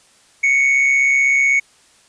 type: tone with amplitude modulation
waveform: triangle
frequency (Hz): 2218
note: C#7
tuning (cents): 0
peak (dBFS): -8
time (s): 0.43-1.6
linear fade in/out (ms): 10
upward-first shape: sine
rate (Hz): 136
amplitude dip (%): 45
effects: white hiss -52 dBFS RMS until 2.08 s + resampled to 22050 Hz

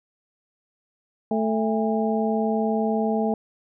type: harmonic tone with a mistuned harmonic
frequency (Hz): 220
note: A3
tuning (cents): 0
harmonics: 1 / 2 / 3 / 4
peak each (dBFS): -23 / -26 / -28 / -29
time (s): 1.31-3.34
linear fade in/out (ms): 2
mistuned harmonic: 4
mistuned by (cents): -140
effects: none

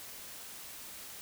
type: silence
effects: white hiss -47 dBFS RMS until 1.21 s

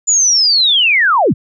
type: linear sweep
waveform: sine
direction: down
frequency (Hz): 7060 to 65.1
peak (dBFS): -8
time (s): 0.07-1.34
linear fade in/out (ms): 20
effects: none

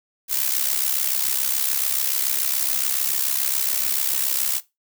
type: noise with amplitude modulation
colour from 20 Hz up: blue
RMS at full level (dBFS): -19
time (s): 0.28-4.61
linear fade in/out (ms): 50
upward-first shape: sine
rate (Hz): 67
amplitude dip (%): 75
effects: noise-tail reverb RT60 0.2 s tail -17 dB re dry

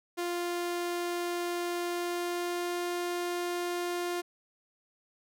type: tone with pitch glide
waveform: sawtooth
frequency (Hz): 349.2 to 351.4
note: F4 to F4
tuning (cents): 0 to +11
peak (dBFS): -27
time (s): 0.17-4.22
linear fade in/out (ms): 20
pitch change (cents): +11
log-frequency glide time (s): 1.87-2.85
effects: none

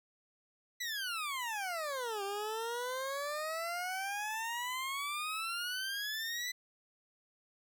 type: exponential two-way sweep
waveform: 20% pulse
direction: down then up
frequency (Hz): 2008 to 392 to 2008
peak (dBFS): -31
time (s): 0.8-6.52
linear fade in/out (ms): 10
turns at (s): 2.23
effects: none

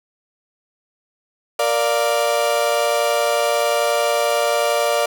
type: chord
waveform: 35% pulse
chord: Bb major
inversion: none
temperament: equal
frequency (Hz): 466.2 / 587.3 / 698.5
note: Bb4 / D5 / F5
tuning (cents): 0 / 0 / 0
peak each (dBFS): -21 / -17 / -20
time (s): 1.59-5.06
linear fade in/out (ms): 5
effects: none

